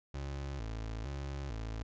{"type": "tone with vibrato", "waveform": "30% pulse", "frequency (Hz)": 61.74, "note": "B1", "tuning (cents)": 0, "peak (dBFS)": -35, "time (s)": [0.14, 1.83], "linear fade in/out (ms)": 5, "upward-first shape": "square", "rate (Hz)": 1.1, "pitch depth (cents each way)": 200, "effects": ["resampled to 16000 Hz"]}